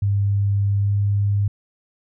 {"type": "tone with pitch glide", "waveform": "sine", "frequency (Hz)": [100.4, 101.27], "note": ["G2", "G#2"], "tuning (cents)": [42, -43], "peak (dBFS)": -16, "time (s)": [0.02, 1.48], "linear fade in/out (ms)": 5, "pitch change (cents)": 15, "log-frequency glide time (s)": [0.79, 0.93], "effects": []}